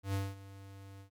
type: tone with ADSR envelope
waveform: square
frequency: 98 Hz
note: G2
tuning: in tune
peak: -31 dBFS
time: 0.03-1.1 s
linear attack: 110 ms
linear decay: 210 ms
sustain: -18 dB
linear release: 98 ms
effects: MP3 96 kbps